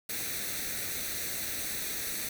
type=noise with comb filter; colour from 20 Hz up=white; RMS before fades=-35 dBFS; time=0.09-2.29 s; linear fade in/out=5 ms; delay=0.49 ms; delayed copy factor=+0.65; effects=none